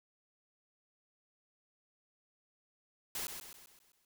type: noise with echo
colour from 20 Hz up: white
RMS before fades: -39 dBFS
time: 3.15-3.27 s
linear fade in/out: 2 ms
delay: 130 ms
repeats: 6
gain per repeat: -6 dB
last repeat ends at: 4.05 s
effects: none